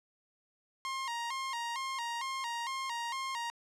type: tone with vibrato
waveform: sawtooth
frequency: 1000 Hz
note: B5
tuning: 21 cents sharp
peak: -31 dBFS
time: 0.85-3.5 s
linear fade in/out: 0 ms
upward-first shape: square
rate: 2.2 Hz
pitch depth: 110 cents each way
effects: low-pass 8000 Hz 12 dB/octave